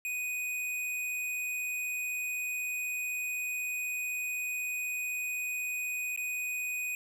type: tone with dropouts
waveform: square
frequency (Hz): 2489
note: D#7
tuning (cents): 0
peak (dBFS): -33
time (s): 0.05-6.95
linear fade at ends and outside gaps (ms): 1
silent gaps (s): 6.162-6.175
effects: none